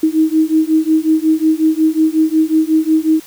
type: beating tone pair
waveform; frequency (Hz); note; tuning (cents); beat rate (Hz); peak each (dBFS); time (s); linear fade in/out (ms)
sine; 313.3 / 318.8; D#4 / D#4; +12 / +42; 5.5; -13; 0.03-3.2; 5
effects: white hiss -39 dBFS RMS until 3.26 s